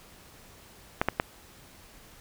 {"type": "clicks", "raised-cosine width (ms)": 0.5, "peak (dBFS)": -8, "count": 3, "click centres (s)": [1.015, 1.086, 1.199], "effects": ["pink hiss -53 dBFS RMS until 2.2 s"]}